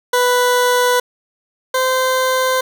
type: tone pair in turn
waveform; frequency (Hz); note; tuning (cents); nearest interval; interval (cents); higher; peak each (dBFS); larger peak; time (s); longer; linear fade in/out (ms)
20% pulse; 493.9 / 516.5; B4 / C5; 0 / -22; minor second; 78; second; -7 / -9; first; 0.13-1 / 1.74-2.61; neither; 5
effects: none